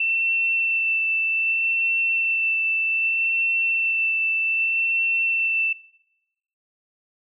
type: tone with vibrato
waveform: sine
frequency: 2678 Hz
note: E7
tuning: 27 cents sharp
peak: -19 dBFS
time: 0-5.73 s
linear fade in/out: 5 ms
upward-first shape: sine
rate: 0.64 Hz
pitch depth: 13 cents each way
effects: noise-tail reverb RT60 1.0 s tail -24 dB re dry